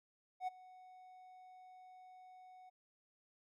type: tone with ADSR envelope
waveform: triangle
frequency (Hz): 740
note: F#5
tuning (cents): 0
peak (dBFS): -33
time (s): 0.4-2.7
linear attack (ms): 74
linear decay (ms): 18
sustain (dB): -21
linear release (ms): 14
effects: none